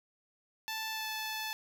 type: tone with pitch glide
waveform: 10% pulse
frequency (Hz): 880 to 871.4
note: A5 to A5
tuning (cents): 0 to -17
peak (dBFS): -27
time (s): 0.68-1.53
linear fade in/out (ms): 0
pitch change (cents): -17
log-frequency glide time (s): 0.91-1.08
effects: none